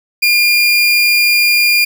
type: tone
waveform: 30% pulse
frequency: 2411 Hz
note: D7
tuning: 45 cents sharp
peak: -6 dBFS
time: 0.22-1.85 s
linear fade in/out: 10 ms
effects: none